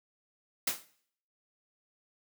white noise with exponential decay, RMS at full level -26 dBFS, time 0.67-0.85 s, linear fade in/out 5 ms, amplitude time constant 39 ms, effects noise-tail reverb RT60 0.6 s tail -18 dB re dry + high-pass 150 Hz 12 dB/octave

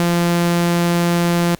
sawtooth tone, 172.3 Hz, F3, 23 cents flat, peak -10 dBFS, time 0-1.55 s, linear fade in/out 0 ms, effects pink hiss -47 dBFS RMS until 1.59 s + Opus 48 kbps

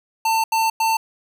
square tone bursts at uneven times, 895 Hz, A5, 29 cents sharp, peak -17 dBFS, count 3, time 0.25-0.44 / 0.52-0.7 / 0.8-0.97 s, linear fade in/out 5 ms, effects none

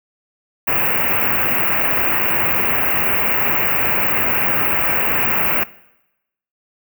white band-stop noise, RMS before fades -17 dBFS, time 0.67-5.64 s, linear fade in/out 10 ms, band 2800 to 15000 Hz, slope 96 dB/octave, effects noise-tail reverb RT60 0.9 s tail -20 dB re dry + high-pass 60 Hz 12 dB/octave

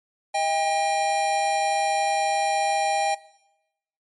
square tone pair together, 634.4 / 800 Hz, D#5 / G5, +33 / +35 cents, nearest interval major third, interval 402 cents, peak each -29 / -23 dBFS, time 0.34-3.15 s, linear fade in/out 10 ms, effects noise-tail reverb RT60 0.9 s tail -19 dB re dry + MP3 48 kbps

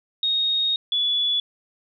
sine tone pair in turn, 3731 / 3425 Hz, A#7 / A7, +1 / -47 cents, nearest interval minor second, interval 148 cents, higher first, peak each -19 dBFS, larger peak neither, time 0.23-0.76 / 0.92-1.4 s, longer first, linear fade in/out 2 ms, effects none

